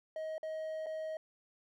triangle tone with dropouts, 631 Hz, D#5, 24 cents sharp, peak -35 dBFS, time 0.16-1.17 s, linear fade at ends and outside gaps 2 ms, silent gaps 0.381-0.43 / 0.861-0.866 s, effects none

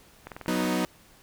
click train, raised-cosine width 0.5 ms, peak -23 dBFS, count 9, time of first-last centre 0.27-0.651 s, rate 21 Hz
sawtooth chord, B major, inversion second, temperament equal, 185 / 246.9 / 311.1 Hz, F#3 / B3 / D#4, 0 / 0 / 0 cents, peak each -25 dBFS, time 0.48-0.85 s, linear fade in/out 0 ms
effects pink hiss -56 dBFS RMS until 1.22 s

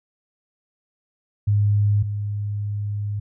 sine tone pair in turn, 103.1 / 103.1 Hz, G#2 / G#2, -12 / -12 cents, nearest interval unison, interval 0 cents, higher neither, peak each -15 / -23 dBFS, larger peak first, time 1.47-2.03 / 2.03-3.2 s, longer second, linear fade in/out 10 ms, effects none

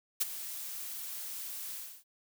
blue noise with ADSR envelope, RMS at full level -27 dBFS, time 0.2-2.04 s, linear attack 16 ms, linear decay 23 ms, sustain -14 dB, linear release 300 ms, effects none

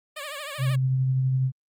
10% pulse tone with vibrato, 583 Hz, D5, 13 cents flat, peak -25 dBFS, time 0.16-0.76 s, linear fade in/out 10 ms, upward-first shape triangle, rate 13 Hz, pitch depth 130 cents each way
sine tone with tremolo, 130.81 Hz, C3, in tune, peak -19 dBFS, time 0.58-1.52 s, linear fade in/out 50 ms, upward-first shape triangle, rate 12 Hz, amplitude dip 25%
effects Opus 48 kbps

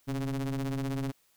square ring-modulated tone, 69.3 Hz, C#2, in tune, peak -28 dBFS, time 0.07-1.12 s, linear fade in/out 20 ms, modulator 200 Hz, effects white hiss -68 dBFS RMS until 1.36 s

